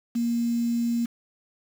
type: tone with quantisation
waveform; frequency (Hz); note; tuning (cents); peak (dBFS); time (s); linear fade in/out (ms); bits
sine; 235.1; A#3; +15; -22; 0.15-1.06; 10; 7
effects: none